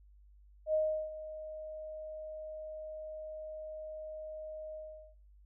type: tone with ADSR envelope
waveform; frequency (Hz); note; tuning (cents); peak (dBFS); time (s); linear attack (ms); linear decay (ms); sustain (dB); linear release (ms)
sine; 622.3; D#5; 0; -26; 0.66-5.15; 78; 360; -15; 400
effects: noise-tail reverb RT60 0.5 s tail -26 dB re dry + added 50 Hz sine -57 dBFS peak until 5.45 s